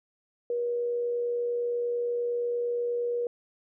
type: tone with amplitude modulation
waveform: sine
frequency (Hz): 479.2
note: A#4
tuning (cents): +48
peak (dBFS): -25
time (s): 0.5-3.27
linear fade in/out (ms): 2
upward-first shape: sine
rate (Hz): 88.6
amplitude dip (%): 25
effects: none